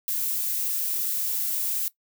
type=noise; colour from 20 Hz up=violet; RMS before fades=-27 dBFS; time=0.08-1.88 s; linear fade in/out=0 ms; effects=noise-tail reverb RT60 0.1 s tail -18 dB re dry